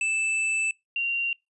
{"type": "tone pair in turn", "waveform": ["square", "sine"], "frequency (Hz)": [2637, 2764], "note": ["E7", "F7"], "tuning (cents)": [0, -19], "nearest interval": "minor second", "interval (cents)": 81, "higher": "second", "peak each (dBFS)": -24, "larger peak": "neither", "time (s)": [[0.01, 0.71], [0.96, 1.33]], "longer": "first", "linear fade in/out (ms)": 2, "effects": ["noise-tail reverb RT60 0.2 s tail -25 dB re dry", "resampled to 24000 Hz"]}